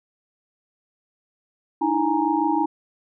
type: tone cluster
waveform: sine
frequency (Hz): 300.8 / 326.9 / 831 / 933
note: D4 / E4 / G#5 / A#5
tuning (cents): +42 / -14 / +1 / +1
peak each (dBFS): -24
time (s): 1.81-2.66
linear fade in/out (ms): 10
effects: none